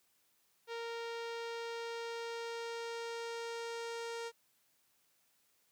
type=tone with low-pass filter sweep; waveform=sawtooth; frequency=463.9 Hz; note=A#4; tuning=8 cents flat; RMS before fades=-42 dBFS; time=0.67-4.32 s; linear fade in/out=50 ms; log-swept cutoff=4300 to 6900 Hz; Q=1.1; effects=white hiss -74 dBFS RMS until 5.71 s + high-pass 80 Hz 12 dB/octave